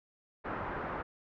white low-pass noise, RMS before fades -38 dBFS, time 0.44-1.03 s, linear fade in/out 20 ms, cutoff 1500 Hz, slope 24 dB/octave, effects none

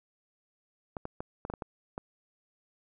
clicks, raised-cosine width 1 ms, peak -22 dBFS, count 8, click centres 0.968 / 1.054 / 1.205 / 1.451 / 1.5 / 1.538 / 1.622 / 1.979 s, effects none

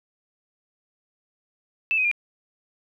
sine tone with pitch steps, 2637 / 2518 / 2404 Hz, E7 / D#7 / D7, 0 / +20 / +40 cents, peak -19 dBFS, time 1.91-2.114 s, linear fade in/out 0 ms, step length 68 ms, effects 10-bit

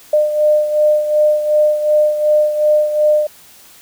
sine beating tone pair, 603 / 605.7 Hz, D5 / D#5, +46 / -47 cents, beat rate 2.7 Hz, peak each -11 / -18 dBFS, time 0.13-3.27 s, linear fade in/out 5 ms, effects white hiss -43 dBFS RMS until 3.81 s

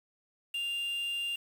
triangle tone with quantisation, 2794 Hz, F7, in tune, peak -30 dBFS, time 0.54-1.36 s, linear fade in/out 5 ms, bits 8, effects none

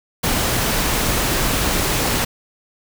pink noise, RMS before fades -19 dBFS, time 0.23-2.25 s, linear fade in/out 10 ms, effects none

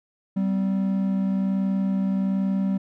triangle tone pair together, 193.47 / 254.7 Hz, G3 / C4, -22 / -46 cents, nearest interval perfect fourth, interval 476 cents, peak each -19 / -29 dBFS, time 0.36-2.78 s, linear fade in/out 10 ms, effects none

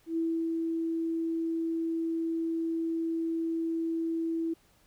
sine tone with ADSR envelope, 328.7 Hz, E4, 5 cents flat, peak -26 dBFS, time 0.06-4.54 s, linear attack 110 ms, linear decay 310 ms, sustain -2 dB, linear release 10 ms, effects pink hiss -65 dBFS RMS until 4.86 s

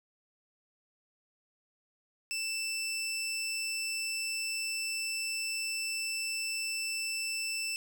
20% pulse tone, 2657 Hz, E7, 13 cents sharp, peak -28 dBFS, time 2.31-7.76 s, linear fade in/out 0 ms, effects none

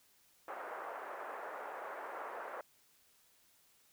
pink band-pass noise, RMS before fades -45 dBFS, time 0.48-2.61 s, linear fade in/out 2 ms, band 490 to 1600 Hz, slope 24 dB/octave, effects white hiss -69 dBFS RMS until 3.92 s

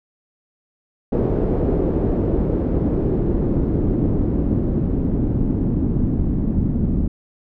pink noise with low-pass filter sweep, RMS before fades -19 dBFS, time 1.12-7.08 s, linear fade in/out 5 ms, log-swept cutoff 440 to 220 Hz, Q 1.7, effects none

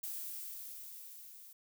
violet noise with level ramp, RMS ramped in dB -41 to -55 dBFS, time 0.03-1.53 s, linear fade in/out 5 ms, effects none

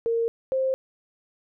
sine tone pair in turn, 461.1 / 526.7 Hz, A#4 / C5, -19 / +11 cents, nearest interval major second, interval 230 cents, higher second, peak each -21 dBFS, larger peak neither, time 0.06-0.28 / 0.52-0.74 s, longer neither, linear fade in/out 0 ms, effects none

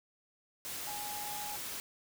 sine tone in noise, 830.6 Hz, G#5, in tune, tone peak -42 dBFS, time 0.87-1.56 s, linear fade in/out 0 ms, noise white, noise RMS -41 dBFS, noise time 0.65-1.8 s, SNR -4 dB, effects none

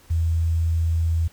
sine tone with quantisation, 82.41 Hz, E2, in tune, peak -18 dBFS, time 0.1-1.28 s, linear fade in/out 10 ms, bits 8, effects pink hiss -53 dBFS RMS until 1.32 s

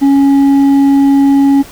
sine tone with hard clipping, 277.2 Hz, C#4, in tune, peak -6 dBFS, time 0.01-1.63 s, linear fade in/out 20 ms, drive 4 dB, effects pink hiss -34 dBFS RMS until 1.71 s

